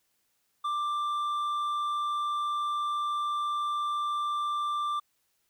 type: tone with hard clipping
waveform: sine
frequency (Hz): 1181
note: D6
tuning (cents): +9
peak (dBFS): -29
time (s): 0.64-5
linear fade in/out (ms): 10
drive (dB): 5
effects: white hiss -74 dBFS RMS until 5.49 s